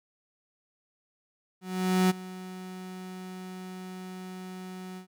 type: tone with ADSR envelope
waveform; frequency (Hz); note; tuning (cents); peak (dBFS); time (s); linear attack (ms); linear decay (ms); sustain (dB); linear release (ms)
35% pulse; 185; F#3; 0; -18; 1.61-5.07; 490; 20; -19; 100
effects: none